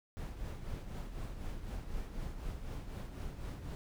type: noise with tremolo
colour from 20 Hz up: brown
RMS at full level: -39 dBFS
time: 0.17-3.75 s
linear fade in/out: 0 ms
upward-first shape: triangle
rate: 4 Hz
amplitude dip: 60%
effects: none

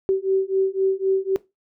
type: beating tone pair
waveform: sine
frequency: 382.2 / 386.1 Hz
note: G4 / G4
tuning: -44 / -26 cents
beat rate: 3.9 Hz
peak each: -21 dBFS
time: 0.09-1.36 s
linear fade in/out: 0 ms
effects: noise-tail reverb RT60 0.2 s tail -18 dB re dry

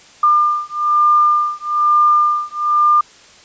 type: beating tone pair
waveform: sine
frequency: 1200 / 1201.1 Hz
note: D6 / D6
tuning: +37 / +39 cents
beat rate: 1.1 Hz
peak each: -14 dBFS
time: 0.23-3.01 s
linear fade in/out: 5 ms
effects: white hiss -44 dBFS RMS until 3.44 s + resampled to 16000 Hz

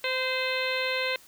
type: harmonic tone with a mistuned harmonic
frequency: 517 Hz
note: C5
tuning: 21 cents flat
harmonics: 1 / 2 / 3 / 4 / 5 / 6 / 7 / 8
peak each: -31 / -37 / -35 / -32 / -33 / -39 / -37 / -36 dBFS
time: 0.04-1.16 s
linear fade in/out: 2 ms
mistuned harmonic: 2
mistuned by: -16 cents
effects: white hiss -54 dBFS RMS until 1.27 s

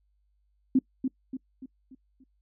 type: tone with echo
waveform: sine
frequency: 261.6 Hz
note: C4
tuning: in tune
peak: -17 dBFS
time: 0.75-0.79 s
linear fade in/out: 5 ms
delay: 290 ms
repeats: 5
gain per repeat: -7 dB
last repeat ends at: 2.24 s
effects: noise-tail reverb RT60 0.1 s tail -24 dB re dry + added 50 Hz sine -67 dBFS peak until 2.41 s

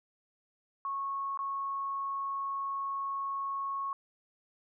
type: tone with dropouts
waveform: sine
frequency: 1100 Hz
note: C#6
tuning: 14 cents flat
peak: -32 dBFS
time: 0.85-3.93 s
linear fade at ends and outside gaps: 1 ms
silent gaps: 1.374-1.39 s
effects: none

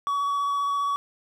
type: tone with vibrato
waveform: triangle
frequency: 1132 Hz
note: C#6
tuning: 36 cents sharp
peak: -21 dBFS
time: 0.07-0.96 s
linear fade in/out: 0 ms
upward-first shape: square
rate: 15 Hz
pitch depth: 9 cents each way
effects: none

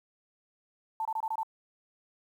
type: tone bursts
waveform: sine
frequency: 886 Hz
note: A5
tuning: 12 cents sharp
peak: -29 dBFS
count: 6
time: 1-1.432 s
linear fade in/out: 2 ms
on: 52 ms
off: 24 ms
effects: 10-bit

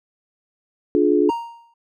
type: chord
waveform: sine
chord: D diminished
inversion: none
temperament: just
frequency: 293.7 / 352.4 / 422.9 Hz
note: D4 / F4 / Ab4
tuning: 0 / +16 / +31 cents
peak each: -18 dBFS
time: 0.95-1.3 s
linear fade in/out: 0 ms
type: tone with exponential decay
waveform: triangle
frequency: 932.3 Hz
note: A#5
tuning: in tune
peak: -16 dBFS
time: 1.29-1.74 s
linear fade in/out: 5 ms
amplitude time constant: 97 ms
effects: none

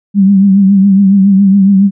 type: tone with vibrato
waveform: sine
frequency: 196 Hz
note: G3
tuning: in tune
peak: -3 dBFS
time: 0.14-1.91 s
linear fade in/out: 50 ms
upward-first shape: triangle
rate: 7.2 Hz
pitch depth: 69 cents each way
effects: none

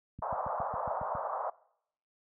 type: click train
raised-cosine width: 5 ms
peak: -30 dBFS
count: 8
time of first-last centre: 0.19-1.152 s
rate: 7.28 Hz
type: band-pass noise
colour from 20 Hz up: pink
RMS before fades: -35 dBFS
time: 0.22-1.5 s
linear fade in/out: 5 ms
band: 570 to 1200 Hz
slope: 48 dB/octave
effects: noise-tail reverb RT60 0.7 s tail -22 dB re dry + high-pass 60 Hz 12 dB/octave

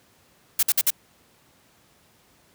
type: noise bursts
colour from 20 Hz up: blue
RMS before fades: -19 dBFS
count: 4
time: 0.59-0.905 s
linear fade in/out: 5 ms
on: 39 ms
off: 53 ms
effects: pink hiss -59 dBFS RMS until 2.54 s + high-pass 80 Hz 12 dB/octave

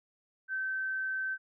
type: tone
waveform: sine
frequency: 1543 Hz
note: G6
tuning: 28 cents flat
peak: -31 dBFS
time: 0.48-1.38 s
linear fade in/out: 50 ms
effects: none

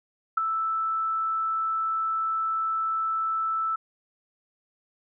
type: tone with ADSR envelope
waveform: sine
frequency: 1318.5 Hz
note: E6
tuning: in tune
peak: -15 dBFS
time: 0.37-3.76 s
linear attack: 9 ms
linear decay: 4 ms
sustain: -9 dB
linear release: 8 ms
effects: none

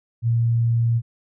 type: tone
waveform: sine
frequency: 116.54 Hz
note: A#2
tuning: in tune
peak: -16 dBFS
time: 0.22-1.02 s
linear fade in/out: 50 ms
effects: none

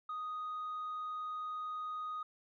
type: tone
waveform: sine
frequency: 1244.5 Hz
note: D#6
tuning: in tune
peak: -36 dBFS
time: 0.09-2.23 s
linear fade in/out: 5 ms
effects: tanh soft clip ceiling -36 dBFS

